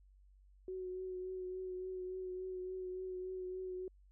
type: tone with vibrato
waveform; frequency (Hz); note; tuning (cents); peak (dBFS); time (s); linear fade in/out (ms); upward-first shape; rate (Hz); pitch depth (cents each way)
sine; 370; F#4; 0; -40; 0.68-3.88; 2; triangle; 3.5; 24
effects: added 48 Hz sine -61 dBFS peak until 4.11 s